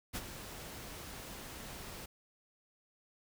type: noise with ADSR envelope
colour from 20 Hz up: pink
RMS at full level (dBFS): -37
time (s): 0.13-2.06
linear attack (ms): 31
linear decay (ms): 40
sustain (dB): -10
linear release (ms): 8
effects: none